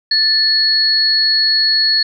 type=tone pair together; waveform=sine; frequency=1760 / 4354 Hz; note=A6 / C#8; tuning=0 / -32 cents; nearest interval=octave + major third; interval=1568 cents; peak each=-20 / -11 dBFS; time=0.11-2.03 s; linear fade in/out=5 ms; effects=none